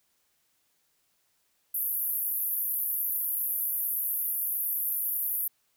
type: band-pass noise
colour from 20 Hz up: white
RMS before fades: -30 dBFS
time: 1.74-5.48 s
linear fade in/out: 5 ms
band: 11000 to 15000 Hz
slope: 96 dB/octave
effects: white hiss -72 dBFS RMS until 5.76 s